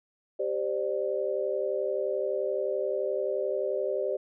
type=chord; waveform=sine; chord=G suspended fourth; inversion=none; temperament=equal with one note detuned; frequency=392 / 523.3 / 594.8 Hz; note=G4 / C5 / D5; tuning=0 / 0 / +22 cents; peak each=-31 dBFS; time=0.39-4.17 s; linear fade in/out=10 ms; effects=none